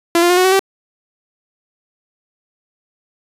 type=tone with pitch steps; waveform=sawtooth; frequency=339.9 / 348.9 / 358 / 367.5 / 377.1 / 387.1 Hz; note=F4 / F4 / F4 / F#4 / F#4 / G4; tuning=-47 / -2 / +43 / -12 / +33 / -22 cents; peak=-6 dBFS; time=0.15-0.594 s; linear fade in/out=2 ms; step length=74 ms; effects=resampled to 32000 Hz